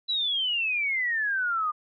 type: exponential sweep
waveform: sine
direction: down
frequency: 3990 to 1200 Hz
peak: -24 dBFS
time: 0.08-1.72 s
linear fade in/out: 20 ms
effects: none